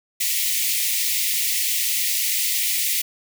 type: high-pass noise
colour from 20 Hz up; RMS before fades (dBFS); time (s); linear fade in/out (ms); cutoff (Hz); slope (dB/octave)
white; -22; 0.2-3.02; 10; 1900; 96
effects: none